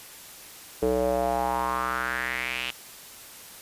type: tone with band-pass filter sweep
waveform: square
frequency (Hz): 62.7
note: B1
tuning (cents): +27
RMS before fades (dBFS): -27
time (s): 0.82-2.71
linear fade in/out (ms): 5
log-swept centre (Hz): 440 to 2900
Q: 4.3
effects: white hiss -45 dBFS RMS until 3.61 s + resampled to 32000 Hz